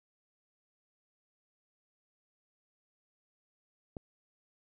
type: click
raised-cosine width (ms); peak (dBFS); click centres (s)
2; -27; 3.968
effects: none